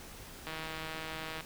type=click train; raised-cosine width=0.3 ms; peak=-24 dBFS; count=150; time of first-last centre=0.47-1.407 s; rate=159 Hz; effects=pink hiss -49 dBFS RMS until 1.45 s